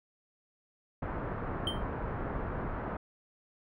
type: low-pass noise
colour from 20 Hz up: pink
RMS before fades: -36 dBFS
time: 1.02-2.97 s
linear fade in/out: 5 ms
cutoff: 1500 Hz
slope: 24 dB/octave
type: tone with exponential decay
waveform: triangle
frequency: 3136 Hz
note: G7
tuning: in tune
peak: -26 dBFS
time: 1.67-1.83 s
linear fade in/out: 2 ms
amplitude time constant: 33 ms
effects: none